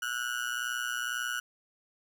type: tone with amplitude modulation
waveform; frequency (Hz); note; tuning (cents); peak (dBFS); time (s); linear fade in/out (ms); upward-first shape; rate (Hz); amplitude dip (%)
35% pulse; 1462; F#6; -21; -26; 0.02-1.4; 5; sine; 122; 85
effects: none